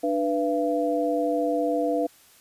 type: tone cluster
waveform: sine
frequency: 297.6 / 494.8 / 678 Hz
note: D4 / B4 / E5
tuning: +23 / +3 / +49 cents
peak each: -26 dBFS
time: 0.03-2.07 s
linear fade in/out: 10 ms
effects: white hiss -55 dBFS RMS until 2.4 s + resampled to 32000 Hz